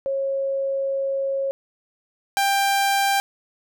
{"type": "tone pair in turn", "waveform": ["sine", "sawtooth"], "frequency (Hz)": [545, 791.3], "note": ["C#5", "G5"], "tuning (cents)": [-29, 16], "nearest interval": "tritone", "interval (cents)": 645, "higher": "second", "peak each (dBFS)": [-21, -14], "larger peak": "second", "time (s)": [[0.06, 1.51], [2.37, 3.2]], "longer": "first", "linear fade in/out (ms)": 0, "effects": []}